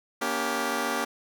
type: chord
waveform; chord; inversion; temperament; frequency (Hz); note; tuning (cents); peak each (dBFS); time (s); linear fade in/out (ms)
10% pulse; G diminished; first; just; 235.2 / 282.2 / 392; Bb3 / Db4 / G4; +16 / +31 / 0; -23; 0.21-1.05; 10
effects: none